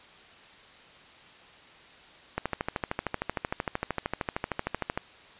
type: click train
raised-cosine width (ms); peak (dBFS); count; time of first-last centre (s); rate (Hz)
0.5; -13; 35; 2.38-4.975; 13.1
effects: white hiss -52 dBFS RMS until 5.39 s + resampled to 8000 Hz